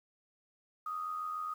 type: tone with amplitude modulation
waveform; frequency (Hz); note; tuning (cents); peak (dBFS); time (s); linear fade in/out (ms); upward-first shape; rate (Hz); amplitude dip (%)
sine; 1244.5; D#6; 0; -33; 0.86-1.54; 5; sine; 87; 50
effects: 10-bit